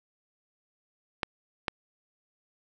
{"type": "clicks", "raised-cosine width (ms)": 0.3, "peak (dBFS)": -11, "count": 2, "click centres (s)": [1.232, 1.682], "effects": []}